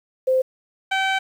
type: tone pair in turn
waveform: sine / 15% pulse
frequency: 519 / 769.8 Hz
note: C5 / G5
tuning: -14 / -32 cents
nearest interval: perfect fifth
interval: 682 cents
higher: second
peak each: -15 / -12 dBFS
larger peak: second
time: 0.27-0.42 / 0.91-1.19 s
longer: second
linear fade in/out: 10 ms
effects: low-pass 4000 Hz 12 dB/octave + 8-bit